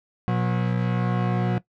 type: tone pair together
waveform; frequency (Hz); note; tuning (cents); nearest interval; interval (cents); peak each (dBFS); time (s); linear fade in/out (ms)
40% pulse; 120.94 / 181.2; B2 / F#3; -36 / -36; perfect fifth; 700; -23; 0.28-1.58; 0
effects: noise-tail reverb RT60 0.1 s tail -17 dB re dry + low-pass 2000 Hz 12 dB/octave